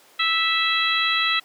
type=harmonic tone; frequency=657 Hz; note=E5; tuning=6 cents flat; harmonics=2 / 3 / 4 / 5 / 6; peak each=-25 / -25 / -25 / -25 / -25 dBFS; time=0.19-1.4 s; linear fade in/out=10 ms; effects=pink hiss -52 dBFS RMS until 1.44 s + high-pass 400 Hz 12 dB/octave